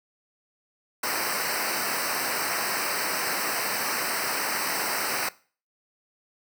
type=noise with comb filter; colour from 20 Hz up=pink; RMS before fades=-28 dBFS; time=1.03-5.29 s; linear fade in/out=5 ms; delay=0.29 ms; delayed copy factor=-0.95; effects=noise-tail reverb RT60 0.4 s tail -20 dB re dry + high-pass 150 Hz 12 dB/octave